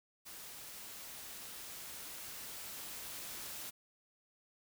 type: noise with level ramp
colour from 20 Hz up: white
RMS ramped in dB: -50 to -45 dBFS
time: 0.25-3.71 s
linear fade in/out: 20 ms
effects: none